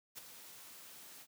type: noise with ADSR envelope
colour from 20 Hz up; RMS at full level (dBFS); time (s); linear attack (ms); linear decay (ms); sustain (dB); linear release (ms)
white; -45; 0.15-1.27; 30; 11; -9; 52
effects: high-pass 100 Hz 12 dB/octave